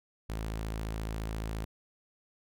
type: tone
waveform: sawtooth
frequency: 54.4 Hz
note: A1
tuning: 19 cents flat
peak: -30 dBFS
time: 0.29-1.65 s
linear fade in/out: 10 ms
effects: none